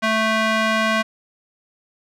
square tone with band-pass filter, 220 Hz, A3, in tune, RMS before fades -19 dBFS, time 0.02-1.03 s, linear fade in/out 20 ms, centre 1700 Hz, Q 0.86, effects none

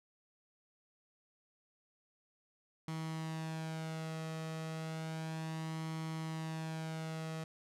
sawtooth tone with flanger, 160 Hz, D#3, 49 cents sharp, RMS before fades -41 dBFS, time 2.88-7.44 s, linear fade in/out 2 ms, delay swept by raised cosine 0.94 to 1.59 ms, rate 0.32 Hz, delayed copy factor +0.5, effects low-pass 10000 Hz 12 dB/octave

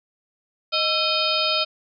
harmonic tone with a mistuned harmonic, 622.3 Hz, D#5, in tune, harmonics 1 / 2 / 4 / 5 / 6 / 7 / 8, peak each -27 / -27 / -27 / -27 / -27 / -27 / -27 dBFS, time 0.72-1.65 s, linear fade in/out 20 ms, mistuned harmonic 2, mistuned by +130 cents, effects none

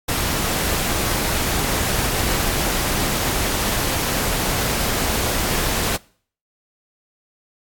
pink noise, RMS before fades -21 dBFS, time 0.08-5.97 s, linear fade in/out 10 ms, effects noise-tail reverb RT60 0.5 s tail -23 dB re dry + AAC 64 kbps

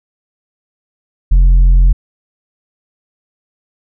sine tone with tanh clipping, 43.65 Hz, F1, in tune, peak -5 dBFS, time 1.31-1.93 s, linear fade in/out 10 ms, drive 4 dB, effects none

